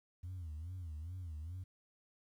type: tone with vibrato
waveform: sine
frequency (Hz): 84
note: E2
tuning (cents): +33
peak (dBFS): -40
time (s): 0.23-1.64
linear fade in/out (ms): 10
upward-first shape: sine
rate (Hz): 2.4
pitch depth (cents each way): 180
effects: tanh soft clip ceiling -40 dBFS + 12-bit